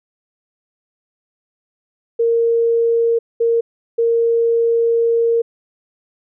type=tone bursts at uneven times; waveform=sine; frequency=463.2 Hz; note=A#4; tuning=11 cents flat; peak=-12 dBFS; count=3; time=2.19-3.19 / 3.4-3.61 / 3.98-5.42 s; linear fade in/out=10 ms; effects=none